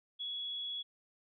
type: tone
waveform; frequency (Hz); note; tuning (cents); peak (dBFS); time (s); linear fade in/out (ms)
sine; 3366; G#7; +23; -37; 0.19-0.83; 20
effects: none